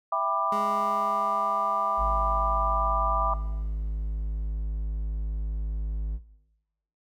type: chord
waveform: sine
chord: E minor seventh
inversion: none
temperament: just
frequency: 659.3 / 791.1 / 988.9 / 1186.7 Hz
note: E5 / G5 / B5 / D6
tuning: 0 / +16 / +2 / +18 cents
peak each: -30 / -32 / -30 / -26 dBFS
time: 0.12-3.34 s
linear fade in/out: 5 ms
type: tone with exponential decay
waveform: 25% pulse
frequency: 207.7 Hz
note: G#3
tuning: in tune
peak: -29 dBFS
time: 0.52-4.53 s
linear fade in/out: 2 ms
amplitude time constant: 870 ms
type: tone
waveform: triangle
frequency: 52.6 Hz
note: G#1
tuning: 23 cents sharp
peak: -24 dBFS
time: 1.97-6.2 s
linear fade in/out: 50 ms
effects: noise-tail reverb RT60 0.9 s tail -17 dB re dry